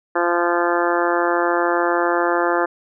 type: harmonic tone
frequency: 173.1 Hz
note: F3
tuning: 15 cents flat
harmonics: 2 / 3 / 4 / 5 / 6 / 7 / 8 / 9 / 10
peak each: -21 / -23 / -24 / -25 / -26 / -26 / -27 / -28 / -28 dBFS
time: 0.15-2.66 s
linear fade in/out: 10 ms
effects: none